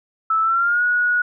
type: tone with pitch glide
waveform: sine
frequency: 1313 to 1456.9 Hz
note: E6 to F#6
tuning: -7 to -27 cents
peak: -15 dBFS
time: 0.3-1.22 s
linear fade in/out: 5 ms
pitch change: +180 cents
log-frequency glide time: 0.42-0.83 s
effects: none